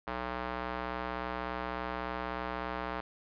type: tone with band-pass filter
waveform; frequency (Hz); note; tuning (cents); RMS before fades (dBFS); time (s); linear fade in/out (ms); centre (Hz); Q
square; 61.74; B1; 0; -37; 0.07-3.01; 5; 1100; 1.1
effects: resampled to 11025 Hz